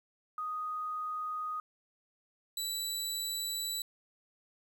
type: tone pair in turn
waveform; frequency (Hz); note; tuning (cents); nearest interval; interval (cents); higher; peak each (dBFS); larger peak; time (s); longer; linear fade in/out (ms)
sine / 20% pulse; 1244.5 / 3951; D#6 / B7; 0 / 0; octave + minor sixth; 2000; second; -34 / -28; second; 0.38-1.6 / 2.57-3.82; second; 2
effects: 11-bit